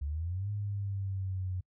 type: exponential two-way sweep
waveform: sine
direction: up then down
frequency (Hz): 68.9 to 103.8 to 91.3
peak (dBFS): -32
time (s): 0.01-1.61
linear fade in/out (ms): 10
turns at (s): 0.5
effects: noise-tail reverb RT60 0.1 s tail -26 dB re dry